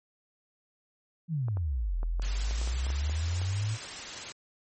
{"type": "exponential two-way sweep", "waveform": "sine", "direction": "down then up", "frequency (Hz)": [174.61, 39.52, 112.9], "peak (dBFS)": -27, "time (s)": [1.28, 3.78], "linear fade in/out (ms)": 50, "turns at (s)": 1.99}
{"type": "clicks", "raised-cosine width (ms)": 1, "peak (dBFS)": -28, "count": 11, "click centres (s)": [1.484, 1.571, 2.031, 2.197, 2.51, 2.615, 2.675, 2.867, 2.903, 3.096, 3.416]}
{"type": "noise", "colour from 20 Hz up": "white", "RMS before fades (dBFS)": -39, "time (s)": [2.22, 4.32], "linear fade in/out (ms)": 0}
{"effects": ["MP3 32 kbps"]}